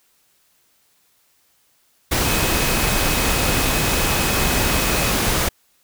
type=tone in noise; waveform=sine; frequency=2539 Hz; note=D#7; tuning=34 cents sharp; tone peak=-29 dBFS; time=2.25-5.11 s; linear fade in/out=10 ms; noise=pink; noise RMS=-19 dBFS; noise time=2.11-5.49 s; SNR=-13 dB; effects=white hiss -61 dBFS RMS until 5.83 s